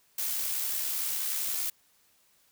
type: noise with amplitude modulation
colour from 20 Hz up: blue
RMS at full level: -30 dBFS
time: 0.18-1.7 s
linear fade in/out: 5 ms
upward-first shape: sine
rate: 70.5 Hz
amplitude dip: 30%
effects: white hiss -66 dBFS RMS until 2.51 s